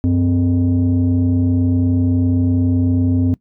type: tone pair together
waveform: sine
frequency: 95.4 / 258.3 Hz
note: G2 / C4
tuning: -47 / -22 cents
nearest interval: octave + perfect fourth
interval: 1725 cents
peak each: -13 dBFS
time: 0.04-3.34 s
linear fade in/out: 0 ms
effects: noise-tail reverb RT60 0.1 s tail -21 dB re dry + tanh soft clip ceiling -9 dBFS